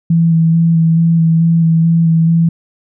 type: tone with vibrato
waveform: sine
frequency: 164.81 Hz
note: E3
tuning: in tune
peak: -7 dBFS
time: 0.1-2.49 s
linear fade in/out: 5 ms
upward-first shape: square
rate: 2.3 Hz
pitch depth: 15 cents each way
effects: none